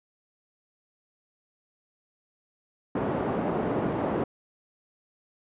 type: band-pass noise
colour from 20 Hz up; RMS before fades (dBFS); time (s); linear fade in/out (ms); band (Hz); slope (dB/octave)
pink; -28; 2.95-4.24; 5; 190 to 760; 12
effects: resampled to 8000 Hz